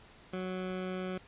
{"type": "tone", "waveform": "20% pulse", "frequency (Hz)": 185, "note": "F#3", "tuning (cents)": 0, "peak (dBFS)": -30, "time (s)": [0.33, 1.18], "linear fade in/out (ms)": 5, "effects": ["pink hiss -57 dBFS RMS until 1.27 s", "resampled to 8000 Hz"]}